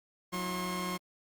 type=tone cluster; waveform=sawtooth; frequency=182.2 / 326.5 / 1073 Hz; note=F#3 / E4 / C6; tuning=-26 / -17 / +43 cents; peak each=-32 / -40 / -33 dBFS; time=0.32-0.98 s; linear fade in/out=20 ms; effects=Opus 48 kbps